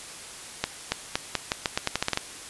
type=accelerating click train; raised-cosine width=0.2 ms; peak=-6 dBFS; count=13; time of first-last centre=0.64-2.174 s; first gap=280 ms; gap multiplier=0.84; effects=white hiss -41 dBFS RMS until 2.49 s + resampled to 24000 Hz